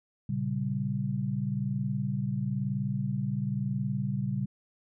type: chord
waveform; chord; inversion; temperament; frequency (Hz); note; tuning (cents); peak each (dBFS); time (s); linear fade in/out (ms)
sine; G diminished; first; equal with one note detuned; 116.54 / 137.55 / 196; Bb2 / Db3 / G3; 0 / -13 / 0; -34 / -31 / -32; 0.29-4.46; 5
effects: none